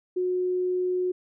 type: tone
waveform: sine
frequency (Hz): 364.2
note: F#4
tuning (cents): -27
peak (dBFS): -23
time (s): 0.16-1.12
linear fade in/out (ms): 10
effects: none